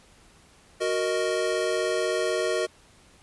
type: chord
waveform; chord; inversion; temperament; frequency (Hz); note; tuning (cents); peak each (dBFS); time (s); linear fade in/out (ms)
square; D# minor; first; equal; 370 / 466.2 / 622.3; F#4 / A#4 / D#5; 0 / 0 / 0; -29; 0.8-2.67; 20
effects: pink hiss -56 dBFS RMS until 3.22 s + resampled to 24000 Hz